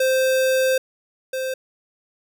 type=tone pair in turn; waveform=square; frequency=522 / 522 Hz; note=C5 / C5; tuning=-4 / -4 cents; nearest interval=unison; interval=0 cents; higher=neither; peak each=-17 / -24 dBFS; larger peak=first; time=0-0.78 / 1.33-1.54 s; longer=first; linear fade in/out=5 ms; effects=none